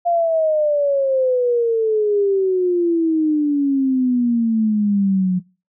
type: exponential sweep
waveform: sine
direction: down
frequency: 698.5 to 179.9 Hz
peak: -14 dBFS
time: 0.05-5.4 s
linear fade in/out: 20 ms
effects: noise-tail reverb RT60 0.3 s tail -22 dB re dry